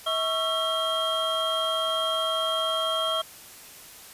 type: tone cluster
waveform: triangle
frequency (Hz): 645 / 1110 / 1341 / 3223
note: E5 / C#6 / E6 / G7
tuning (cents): -38 / +2 / +29 / +47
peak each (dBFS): -27 / -31 / -29 / -26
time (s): 0.06-3.22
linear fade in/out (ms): 10
effects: white hiss -46 dBFS RMS until 4.13 s + resampled to 32000 Hz